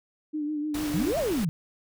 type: tone with vibrato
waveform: sine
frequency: 300.2 Hz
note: D4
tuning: 38 cents sharp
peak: -27 dBFS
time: 0.33-1.13 s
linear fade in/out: 20 ms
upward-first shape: sine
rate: 6.6 Hz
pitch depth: 41 cents each way
type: noise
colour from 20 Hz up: pink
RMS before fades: -36 dBFS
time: 0.74-1.45 s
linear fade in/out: 5 ms
type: exponential two-way sweep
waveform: sine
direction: up then down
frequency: 146.83 to 698.5 to 146.83 Hz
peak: -24 dBFS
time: 0.94-1.49 s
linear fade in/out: 0 ms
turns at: 1.18 s
effects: none